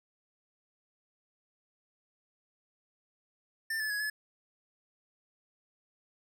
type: tone with pitch steps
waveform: square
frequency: 1790 / 1729 / 1672 / 1715 Hz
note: A6 / A6 / G#6 / A6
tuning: +29 / -31 / +11 / -45 cents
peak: -32 dBFS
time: 3.7-4.1 s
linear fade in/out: 5 ms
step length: 100 ms
effects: none